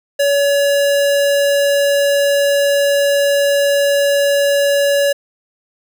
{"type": "tone", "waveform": "square", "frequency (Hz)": 566, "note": "C#5", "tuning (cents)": 36, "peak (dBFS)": -12, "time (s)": [0.19, 5.13], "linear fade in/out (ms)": 10, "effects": []}